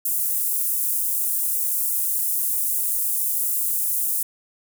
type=high-pass noise; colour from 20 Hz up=pink; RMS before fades=-23 dBFS; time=0.05-4.23 s; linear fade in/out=5 ms; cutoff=10000 Hz; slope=24 dB/octave; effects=none